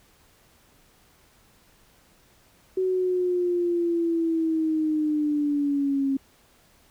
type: linear sweep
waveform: sine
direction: down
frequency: 375.6 to 270 Hz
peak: -21 dBFS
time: 2.77-6.17 s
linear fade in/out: 5 ms
effects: pink hiss -59 dBFS RMS until 6.9 s